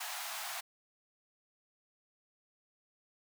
pink high-pass noise, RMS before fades -41 dBFS, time 0-0.61 s, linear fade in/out 10 ms, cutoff 660 Hz, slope 96 dB/octave, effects none

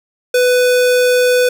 square tone, 497.5 Hz, B4, 13 cents sharp, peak -10 dBFS, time 0.34-1.49 s, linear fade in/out 5 ms, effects none

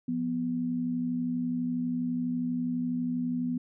sine tone pair together, 174.3 / 246.5 Hz, F3 / B3, -3 / -3 cents, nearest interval tritone, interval 600 cents, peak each -35 / -28 dBFS, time 0.08-3.58 s, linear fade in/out 5 ms, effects none

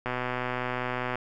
click train, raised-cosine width 0.5 ms, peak -15 dBFS, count 138, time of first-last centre 0.06-1.156 s, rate 125 Hz, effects none

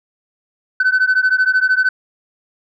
sine beating tone pair, 1508 / 1521 Hz, F#6 / F#6, +32 / +47 cents, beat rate 13 Hz, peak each -13 dBFS, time 0.8-1.89 s, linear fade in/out 5 ms, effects tanh soft clip ceiling -8 dBFS

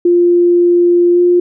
sine tone with pitch glide, 349.2 to 353.1 Hz, F4 to F4, 0 to +19 cents, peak -6 dBFS, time 0.05-1.4 s, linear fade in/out 5 ms, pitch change +19 cents, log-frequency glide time 1.13-1.2 s, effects none

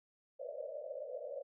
white band-pass noise, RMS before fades -44 dBFS, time 0.39-1.43 s, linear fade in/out 20 ms, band 500 to 620 Hz, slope 96 dB/octave, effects none

